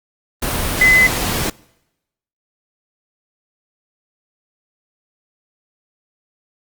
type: tone in noise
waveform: sine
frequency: 2027 Hz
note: B6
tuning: 45 cents sharp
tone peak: -8 dBFS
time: 0.81-1.07 s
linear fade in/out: 5 ms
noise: pink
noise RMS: -20 dBFS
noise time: 0.42-1.5 s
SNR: +9 dB
effects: noise-tail reverb RT60 0.9 s tail -24 dB re dry + Opus 32 kbps